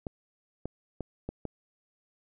clicks, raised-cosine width 2 ms, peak -21 dBFS, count 5, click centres 0.068 / 0.656 / 1.007 / 1.29 / 1.453 s, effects none

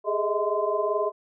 sine tone cluster, 406.2 / 424.6 / 622 / 647 / 1032 Hz, G#4 / G#4 / D#5 / E5 / C6, -38 / +38 / -1 / -32 / -24 cents, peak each -29 dBFS, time 0.04-1.12 s, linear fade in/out 50 ms, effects none

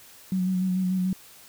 sine tone with vibrato, 185.2 Hz, F#3, 2 cents sharp, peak -22 dBFS, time 0.32-1.13 s, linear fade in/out 2 ms, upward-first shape square, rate 6.8 Hz, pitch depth 23 cents each way, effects white hiss -50 dBFS RMS until 1.48 s

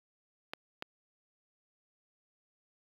clicks, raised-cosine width 0.3 ms, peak -21 dBFS, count 2, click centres 0.535 / 0.824 s, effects high-pass 200 Hz 12 dB/octave + 8-bit

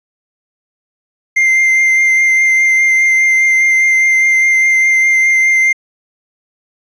triangle tone with vibrato, 2093 Hz, C7, in tune, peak -6 dBFS, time 1.36-5.73 s, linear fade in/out 10 ms, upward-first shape triangle, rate 4.9 Hz, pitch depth 16 cents each way, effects resampled to 22050 Hz + 8-bit

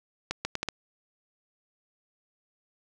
accelerating click train, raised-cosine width 0.2 ms, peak -12 dBFS, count 5, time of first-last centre 0.31-0.687 s, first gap 140 ms, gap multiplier 0.74, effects none

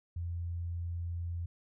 sine tone, 85.7 Hz, F2, 32 cents flat, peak -34 dBFS, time 0.16-1.46 s, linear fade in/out 5 ms, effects none

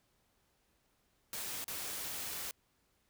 white noise with dropouts, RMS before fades -41 dBFS, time 1.33-2.51 s, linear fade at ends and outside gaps 1 ms, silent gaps 1.642-1.68 s, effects pink hiss -75 dBFS RMS until 3.09 s

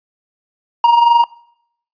triangle tone with amplitude modulation, 942 Hz, A#5, 18 cents sharp, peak -3 dBFS, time 0.84-1.24 s, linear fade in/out 2 ms, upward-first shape sine, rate 22.6 Hz, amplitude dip 55%, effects noise-tail reverb RT60 0.7 s tail -22 dB re dry + resampled to 11025 Hz

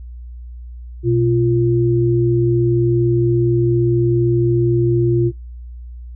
sine tone pair together, 122.45 / 346.6 Hz, B2 / F4, -14 / -13 cents, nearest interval octave + tritone, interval 1801 cents, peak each -15 dBFS, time 1.03-5.32 s, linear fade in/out 50 ms, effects noise-tail reverb RT60 0.2 s tail -26 dB re dry + added 60 Hz sine -30 dBFS peak until 6.15 s

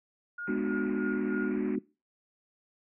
sine tone with tremolo, 1428 Hz, F6, 38 cents sharp, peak -33 dBFS, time 0.38-1.57 s, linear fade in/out 5 ms, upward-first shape sine, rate 3.2 Hz, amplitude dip 80%
white low-pass noise, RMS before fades -49 dBFS, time 0.47-1.76 s, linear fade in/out 5 ms, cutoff 2500 Hz, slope 96 dB/octave
sine chord, G# half-diminished seventh, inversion none, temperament equal with one note detuned, 207.7 / 246.9 / 300 / 370 Hz, G#3 / B3 / D4 / F#4, 0 / 0 / +37 / 0 cents, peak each -33 dBFS, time 0.48-1.79 s, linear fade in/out 5 ms
effects noise-tail reverb RT60 0.3 s tail -22 dB re dry

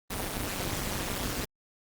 pink noise with amplitude modulation, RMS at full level -29 dBFS, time 0.1-1.45 s, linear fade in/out 5 ms, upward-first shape sine, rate 198 Hz, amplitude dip 100%, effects Opus 32 kbps

